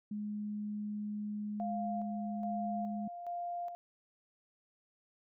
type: tone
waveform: sine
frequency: 209 Hz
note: G#3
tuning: 11 cents sharp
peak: -36 dBFS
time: 0.11-3.08 s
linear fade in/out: 5 ms
type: tone with tremolo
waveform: sine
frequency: 698.5 Hz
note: F5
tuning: in tune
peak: -36 dBFS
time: 1.6-3.75 s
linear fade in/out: 0 ms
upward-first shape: square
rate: 1.2 Hz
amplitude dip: 50%
effects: none